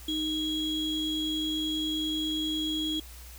triangle ring-modulated tone, 1810 Hz, A6, 48 cents sharp, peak -23 dBFS, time 0.08-3 s, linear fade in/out 5 ms, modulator 1500 Hz, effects added 60 Hz sine -45 dBFS peak until 3.38 s + white hiss -50 dBFS RMS until 3.38 s

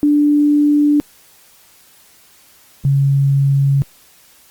sine tone pair in turn, 293.7 / 138.61 Hz, D4 / C#3, 0 / 0 cents, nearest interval octave + minor second, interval 1300 cents, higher first, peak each -9 / -10 dBFS, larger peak first, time 0.03-1 / 2.85-3.82 s, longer neither, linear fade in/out 0 ms, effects white hiss -48 dBFS RMS until 4.5 s + Opus 32 kbps

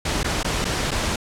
pink noise with dropouts, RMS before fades -23 dBFS, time 0.05-1.16 s, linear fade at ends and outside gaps 5 ms, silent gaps 0.232-0.243 / 0.431-0.445 / 0.645-0.651 / 0.909-0.914 s, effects low-pass 8000 Hz 12 dB/octave

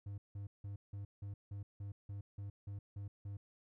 triangle tone bursts, 100.4 Hz, G2, 42 cents sharp, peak -40 dBFS, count 12, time 0.06-3.37 s, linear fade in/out 5 ms, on 120 ms, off 170 ms, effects none

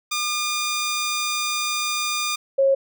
10% pulse / sine tone pair in turn, 1209 / 543.5 Hz, D6 / C#5, +50 / -34 cents, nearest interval octave + major second, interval 1384 cents, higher first, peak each -14 dBFS, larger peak neither, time 0.11-2.36 / 2.58-2.75 s, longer first, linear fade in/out 10 ms, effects none

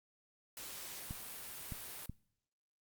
white noise, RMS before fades -47 dBFS, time 0.57-2.06 s, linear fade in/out 2 ms
clicks, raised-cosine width 5 ms, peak -30 dBFS, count 3, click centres 1.109 / 1.722 / 2.096 s
effects noise-tail reverb RT60 0.7 s tail -24 dB re dry + Opus 48 kbps

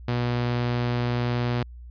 sawtooth tone, 121.3 Hz, B2, 31 cents flat, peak -19 dBFS, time 0.08-1.63 s, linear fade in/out 5 ms, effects added 60 Hz sine -39 dBFS peak until 1.9 s + resampled to 11025 Hz

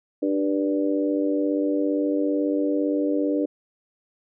harmonic tone with a mistuned harmonic, 97.8 Hz, G2, 4 cents flat, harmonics 3 / 4 / 5 / 6, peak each -22 / -30 / -27 / -30 dBFS, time 0.22-3.46 s, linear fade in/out 10 ms, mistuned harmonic 3, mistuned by +18 cents, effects none

